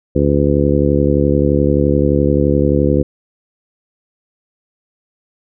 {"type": "harmonic tone", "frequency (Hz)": 71.6, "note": "D2", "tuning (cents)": -43, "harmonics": [1, 2, 3, 4, 5, 6, 7], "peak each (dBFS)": [-18, -17, -19, -17, -18, -21, -18], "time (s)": [0.15, 3.03], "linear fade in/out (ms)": 10, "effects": []}